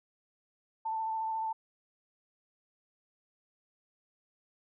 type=tone with vibrato; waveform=sine; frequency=887 Hz; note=A5; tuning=14 cents sharp; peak=-31 dBFS; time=0.85-1.53 s; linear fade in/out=10 ms; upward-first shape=sine; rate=14 Hz; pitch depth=18 cents each way; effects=none